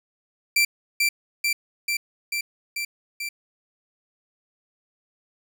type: tone with echo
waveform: sawtooth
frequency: 2349 Hz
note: D7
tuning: in tune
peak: -13 dBFS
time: 0.56-0.65 s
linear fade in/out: 5 ms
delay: 440 ms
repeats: 6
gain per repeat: -2 dB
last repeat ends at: 3.29 s
effects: none